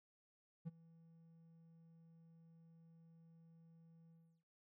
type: tone with ADSR envelope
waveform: triangle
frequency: 164.81 Hz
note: E3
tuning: in tune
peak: -39 dBFS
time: 0.65-4.44 s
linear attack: 25 ms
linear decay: 24 ms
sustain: -22 dB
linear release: 330 ms
effects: none